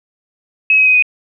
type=tone with pitch steps; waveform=sine; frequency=2563 / 2539 / 2516 / 2493 Hz; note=E7 / D#7 / D#7 / D#7; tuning=-49 / +34 / +19 / +3 cents; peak=-7 dBFS; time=0.7-1.024 s; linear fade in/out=2 ms; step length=81 ms; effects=none